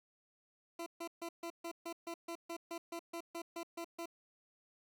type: tone bursts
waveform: 20% pulse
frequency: 337.5 Hz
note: E4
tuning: 41 cents sharp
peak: -36 dBFS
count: 16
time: 0.79-4.058 s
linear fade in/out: 5 ms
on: 73 ms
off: 140 ms
effects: none

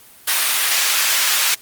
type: high-pass noise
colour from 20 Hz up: pink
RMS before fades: -17 dBFS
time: 0.27-1.55 s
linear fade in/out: 10 ms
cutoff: 1700 Hz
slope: 12 dB/octave
effects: white hiss -45 dBFS RMS until 1.61 s + Opus 32 kbps

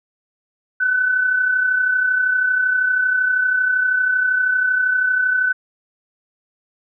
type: tone pair together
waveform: sine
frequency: 1475.3 / 1508 Hz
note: F#6 / F#6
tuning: -5 / +32 cents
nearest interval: unison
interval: 37 cents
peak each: -25 / -15 dBFS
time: 0.8-5.53 s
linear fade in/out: 10 ms
effects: none

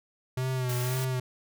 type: tone with vibrato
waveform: square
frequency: 127 Hz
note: B2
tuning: 49 cents sharp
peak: -28 dBFS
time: 0.37-1.2 s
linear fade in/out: 5 ms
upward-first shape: sine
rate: 1.9 Hz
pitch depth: 48 cents each way
type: noise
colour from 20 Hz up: white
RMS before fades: -38 dBFS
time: 0.69-1.05 s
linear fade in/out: 5 ms
effects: none

